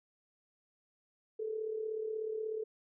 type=tone with amplitude modulation; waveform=sine; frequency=436.9 Hz; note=A4; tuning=12 cents flat; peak=-32 dBFS; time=1.39-2.64 s; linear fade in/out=10 ms; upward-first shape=sine; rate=36.5 Hz; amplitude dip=60%; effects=none